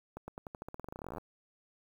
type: accelerating click train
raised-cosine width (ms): 1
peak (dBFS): -28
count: 25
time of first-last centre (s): 0.17-1.182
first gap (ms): 110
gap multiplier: 0.9
effects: 9-bit

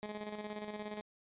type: tone with tremolo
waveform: 15% pulse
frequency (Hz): 210.5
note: G#3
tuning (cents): +24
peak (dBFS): -33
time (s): 0.03-1.01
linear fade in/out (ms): 0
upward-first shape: square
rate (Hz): 17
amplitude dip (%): 50
effects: resampled to 8000 Hz

